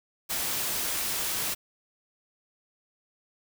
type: noise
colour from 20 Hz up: white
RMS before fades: -30 dBFS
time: 0.29-1.55 s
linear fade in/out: 20 ms
effects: none